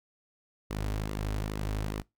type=tone with flanger; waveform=sawtooth; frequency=52 Hz; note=G#1; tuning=3 cents sharp; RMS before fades=-33 dBFS; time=0.7-2.02 s; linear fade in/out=10 ms; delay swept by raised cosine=1.2 to 6 ms; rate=2.4 Hz; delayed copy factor=-0.5; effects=noise-tail reverb RT60 0.2 s tail -23 dB re dry

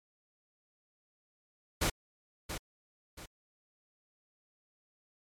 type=noise with echo; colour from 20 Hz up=pink; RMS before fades=-29 dBFS; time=1.81-1.9 s; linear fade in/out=10 ms; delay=680 ms; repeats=2; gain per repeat=-9 dB; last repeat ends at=3.26 s; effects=low-pass 12000 Hz 12 dB/octave + MP3 96 kbps

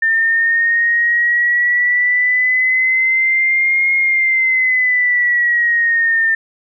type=exponential two-way sweep; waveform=sine; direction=up then down; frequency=1798 to 2146 to 1798 Hz; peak=-11 dBFS; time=0.02-6.35 s; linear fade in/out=5 ms; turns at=3.94 s; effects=none

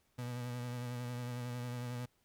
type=tone with vibrato; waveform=35% pulse; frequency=122.5 Hz; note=B2; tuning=14 cents flat; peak=-37 dBFS; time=0.18-2.06 s; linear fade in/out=10 ms; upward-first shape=sine; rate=11 Hz; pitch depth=29 cents each way; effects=pink hiss -75 dBFS RMS until 2.24 s

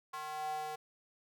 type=tone with high-pass filter sweep; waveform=square; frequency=153.3 Hz; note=D#3; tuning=25 cents flat; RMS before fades=-40 dBFS; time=0.13-0.76 s; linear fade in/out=10 ms; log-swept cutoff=990 to 630 Hz; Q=6; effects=none

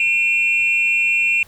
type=tone pair together; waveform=sine; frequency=2405 / 2700 Hz; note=D7 / E7; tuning=+41 / +41 cents; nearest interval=major second; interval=200 cents; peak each=-16 dBFS; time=0-1.43 s; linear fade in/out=2 ms; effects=tanh soft clip ceiling -8 dBFS + pink hiss -48 dBFS RMS until 1.47 s

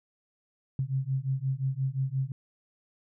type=beating tone pair; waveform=sine; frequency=130.81 / 136.51 Hz; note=C3 / C#3; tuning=0 / -26 cents; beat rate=5.7 Hz; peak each=-30 dBFS; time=0.79-2.32 s; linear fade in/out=2 ms; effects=none

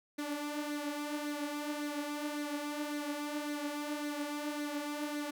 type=tone with flanger; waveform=sawtooth; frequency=294.2 Hz; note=D4; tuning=3 cents sharp; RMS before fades=-38 dBFS; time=0.18-5.31 s; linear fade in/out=10 ms; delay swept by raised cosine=0.48 to 5.98 ms; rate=1.8 Hz; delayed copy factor=+0.55; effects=none

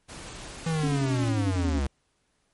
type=noise; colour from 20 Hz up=pink; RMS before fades=-41 dBFS; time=0.08-1.31 s; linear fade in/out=20 ms
type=linear sweep; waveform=square; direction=down; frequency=165.8 to 65.41 Hz; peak=-25 dBFS; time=0.66-1.87 s; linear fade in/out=5 ms
type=tone with tremolo; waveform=sine; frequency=277.2 Hz; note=C#4; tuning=in tune; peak=-26 dBFS; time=0.83-1.8 s; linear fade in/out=5 ms; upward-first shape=square; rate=11 Hz; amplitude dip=55%
effects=pink hiss -71 dBFS RMS until 2.53 s + MP3 48 kbps

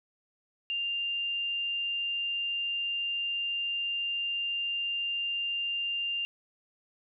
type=tone; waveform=sine; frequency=2794 Hz; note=F7; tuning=in tune; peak=-29 dBFS; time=0.7-6.25 s; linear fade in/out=0 ms; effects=none

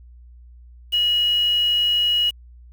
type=tone with quantisation; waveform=sine; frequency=2902 Hz; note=F#7; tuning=34 cents flat; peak=-16 dBFS; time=0.92-2.31 s; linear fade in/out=20 ms; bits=6; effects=added 60 Hz sine -42 dBFS peak until 2.72 s

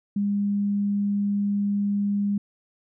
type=tone; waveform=sine; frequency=202.6 Hz; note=G#3; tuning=43 cents flat; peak=-21 dBFS; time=0.16-2.38 s; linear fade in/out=5 ms; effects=none

